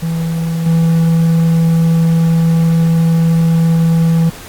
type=tone with level steps; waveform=triangle; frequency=164.81 Hz; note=E3; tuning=in tune; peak=-12 / -6 dBFS; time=0.02-4.3 s; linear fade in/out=10 ms; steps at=0.66 s; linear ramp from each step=5 ms; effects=pink hiss -33 dBFS RMS until 4.48 s + AAC 64 kbps